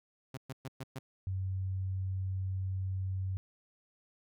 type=tone bursts; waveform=sawtooth; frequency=132 Hz; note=C3; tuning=16 cents sharp; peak=-35 dBFS; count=5; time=0.34-0.99 s; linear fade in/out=5 ms; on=34 ms; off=120 ms
type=tone; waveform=sine; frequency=94.6 Hz; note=F#2; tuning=39 cents sharp; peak=-32 dBFS; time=1.27-3.37 s; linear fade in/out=0 ms
effects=none